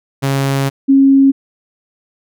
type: tone pair in turn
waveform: sawtooth / sine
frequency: 137 / 272.3 Hz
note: C#3 / C#4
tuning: -20 / -31 cents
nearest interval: octave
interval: 1189 cents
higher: second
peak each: -9 / -5 dBFS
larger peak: second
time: 0.22-0.7 / 0.88-1.32 s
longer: first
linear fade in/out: 20 ms
effects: none